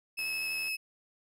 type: tone with vibrato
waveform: 35% pulse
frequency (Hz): 2587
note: E7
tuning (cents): -33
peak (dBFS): -30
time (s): 0.17-0.77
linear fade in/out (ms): 20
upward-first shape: square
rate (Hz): 12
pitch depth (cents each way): 10
type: click train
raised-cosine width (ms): 0.3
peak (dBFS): -34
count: 40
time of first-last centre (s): 0.19-0.682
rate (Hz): 79.3
effects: none